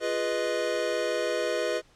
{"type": "chord", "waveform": "square", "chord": "F half-diminished seventh", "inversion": "none", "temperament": "equal", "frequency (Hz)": [349.2, 415.3, 493.9, 622.3], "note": ["F4", "Ab4", "Cb5", "Eb5"], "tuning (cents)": [0, 0, 0, 0], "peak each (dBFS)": [-35, -34, -31, -31], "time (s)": [0, 1.82], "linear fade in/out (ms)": 50, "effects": ["pink hiss -60 dBFS RMS until 1.95 s", "low-pass 7000 Hz 12 dB/octave"]}